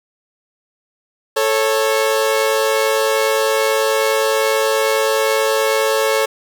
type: tone pair together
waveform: sawtooth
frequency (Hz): 440 / 549.4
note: A4 / C#5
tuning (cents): 0 / -16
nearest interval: major third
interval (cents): 384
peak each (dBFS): -13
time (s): 1.36-6.26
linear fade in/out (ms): 10
effects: 7-bit